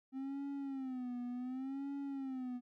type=tone with vibrato; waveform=triangle; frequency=261.6 Hz; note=C4; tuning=in tune; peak=-37 dBFS; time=0.12-2.61 s; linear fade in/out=50 ms; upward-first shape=sine; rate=0.68 Hz; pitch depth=120 cents each way; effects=none